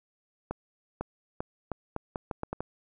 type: accelerating click train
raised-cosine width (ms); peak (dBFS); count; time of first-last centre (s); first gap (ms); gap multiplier
1; -18; 10; 0.51-2.606; 500; 0.79
effects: none